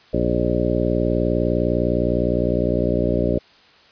harmonic tone, 59.8 Hz, A#1, 45 cents sharp, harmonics 1 / 2 / 3 / 4 / 5 / 6 / 7 / 9 / 10, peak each -26 / -26 / -26 / -26 / -26 / -26 / -26 / -26 / -26 dBFS, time 0.13-3.39 s, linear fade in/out 10 ms, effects white hiss -51 dBFS RMS until 3.91 s + resampled to 11025 Hz

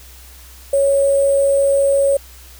sine tone with sample-and-hold, 554.4 Hz, C#5, in tune, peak -11 dBFS, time 0.73-2.17 s, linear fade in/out 5 ms, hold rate 8820 Hz, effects added 63 Hz sine -40 dBFS peak until 2.59 s + white hiss -43 dBFS RMS until 2.59 s

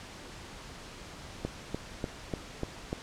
click train, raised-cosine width 2 ms, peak -18 dBFS, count 6, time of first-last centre 1.45-2.929 s, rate 3.38 Hz, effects pink hiss -46 dBFS RMS until 3.02 s + low-pass 7000 Hz 12 dB/octave

